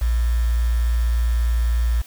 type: tone with quantisation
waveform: sine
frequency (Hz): 58.27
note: A#1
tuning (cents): 0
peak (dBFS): -16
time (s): 0.01-2.02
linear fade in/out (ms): 10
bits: 6
effects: white hiss -46 dBFS RMS until 2.06 s